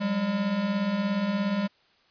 square beating tone pair, 185 / 202 Hz, F#3 / G#3, 0 / -48 cents, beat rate 17 Hz, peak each -33 / -26 dBFS, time 0-1.68 s, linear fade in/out 20 ms, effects white hiss -63 dBFS RMS until 2.1 s + resampled to 11025 Hz

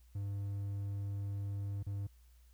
triangle tone with dropouts, 100 Hz, G2, 35 cents sharp, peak -34 dBFS, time 0.15-2.07 s, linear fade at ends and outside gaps 5 ms, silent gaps 1.829-1.865 s, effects added 60 Hz sine -59 dBFS peak until 2.53 s + white hiss -73 dBFS RMS until 2.53 s

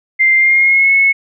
sine tone with pitch glide, 2093 to 2193 Hz, C7 to C#7, 0 to -19 cents, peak -7 dBFS, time 0.19-1.13 s, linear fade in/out 20 ms, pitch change +81 cents, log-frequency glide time 0.35-0.92 s, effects none

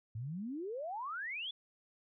sine exponential sweep, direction up, 103.83 to 3520 Hz, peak -38 dBFS, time 0.15-1.51 s, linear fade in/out 5 ms, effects none

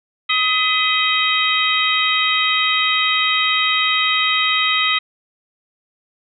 harmonic tone with a mistuned harmonic, 631 Hz, D#5, 24 cents sharp, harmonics 2 / 3 / 4 / 5 / 6, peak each -21 / -21 / -21 / -21 / -21 dBFS, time 0.29-4.99 s, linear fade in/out 10 ms, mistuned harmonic 3, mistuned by +110 cents, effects none

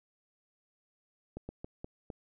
slowing click train, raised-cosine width 2 ms, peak -27 dBFS, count 5, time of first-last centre 1.37-2.102 s, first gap 120 ms, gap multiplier 1.29, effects none

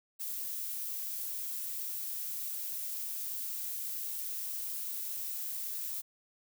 violet noise with high-pass filter sweep, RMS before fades -38 dBFS, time 0.19-6.02 s, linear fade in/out 20 ms, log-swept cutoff 250 to 610 Hz, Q 2.1, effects none

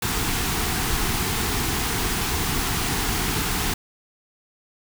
pink band-stop noise, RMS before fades -24 dBFS, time 0.02-3.74 s, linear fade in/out 5 ms, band 470 to 690 Hz, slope 96 dB/octave, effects none

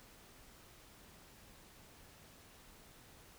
silence, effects pink hiss -60 dBFS RMS until 3.38 s

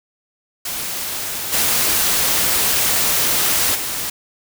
white noise with level steps, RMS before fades -25 / -17 / -24 dBFS, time 0.65-4.1 s, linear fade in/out 5 ms, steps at 1.52 / 3.74 s, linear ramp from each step 20 ms, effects none

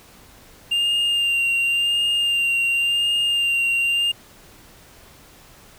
triangle tone with vibrato, 2794 Hz, F7, in tune, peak -16 dBFS, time 0.71-4.12 s, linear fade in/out 10 ms, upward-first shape sine, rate 0.92 Hz, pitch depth 22 cents each way, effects pink hiss -48 dBFS RMS until 5.78 s

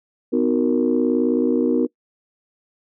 sine chord, B major seventh, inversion none, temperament equal with one note detuned, 252.1 / 311.1 / 370 / 466.2 Hz, B3 / D#4 / F#4 / A#4, +36 / 0 / 0 / 0 cents, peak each -19 / -21 / -22 / -21 dBFS, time 0.32-1.87 s, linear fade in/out 20 ms, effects noise-tail reverb RT60 0.1 s tail -23 dB re dry + tanh soft clip ceiling -7 dBFS

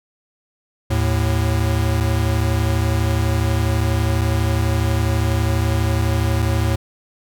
square tone pair together, 77.86 / 110 Hz, D#2 / A2, +2 / 0 cents, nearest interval tritone, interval 598 cents, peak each -20 / -19 dBFS, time 0.9-6.76 s, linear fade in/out 10 ms, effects none

